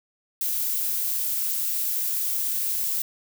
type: noise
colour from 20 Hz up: violet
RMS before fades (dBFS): -26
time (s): 0.41-3.02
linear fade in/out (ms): 2
effects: none